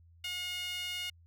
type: tone with high-pass filter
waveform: sawtooth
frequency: 719 Hz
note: F#5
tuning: 50 cents flat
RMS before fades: -38 dBFS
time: 0.24-1.1 s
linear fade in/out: 5 ms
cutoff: 2600 Hz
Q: 5.5
effects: added 84 Hz sine -57 dBFS peak until 1.26 s